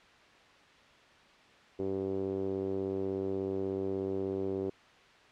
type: tone with low-pass filter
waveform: 5% pulse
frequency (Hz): 96.5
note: G2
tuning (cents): -27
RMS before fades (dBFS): -34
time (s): 1.79-4.7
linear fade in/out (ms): 5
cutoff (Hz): 390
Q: 3.7
effects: white hiss -58 dBFS RMS until 5.31 s + low-pass 3000 Hz 12 dB/octave